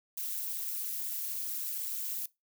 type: noise with amplitude modulation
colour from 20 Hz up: violet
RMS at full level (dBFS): -32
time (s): 0.17-2.26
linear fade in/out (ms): 5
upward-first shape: sine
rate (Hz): 216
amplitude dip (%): 100
effects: noise-tail reverb RT60 0.2 s tail -21 dB re dry